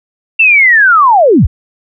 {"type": "linear sweep", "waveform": "sine", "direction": "down", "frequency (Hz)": [2714, 33.71], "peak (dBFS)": -3, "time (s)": [0.39, 1.47], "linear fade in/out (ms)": 10, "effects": []}